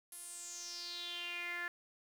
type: tone with band-pass filter sweep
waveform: sawtooth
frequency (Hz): 348.8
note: F4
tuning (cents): -2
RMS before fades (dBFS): -44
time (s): 0.12-1.68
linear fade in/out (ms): 2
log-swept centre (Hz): 11000 to 1700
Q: 6
effects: 10-bit